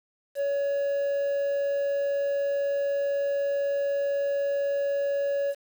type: tone with quantisation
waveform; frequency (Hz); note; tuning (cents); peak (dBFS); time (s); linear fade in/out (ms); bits
triangle; 562; C#5; +24; -22; 0.35-5.55; 50; 8
effects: none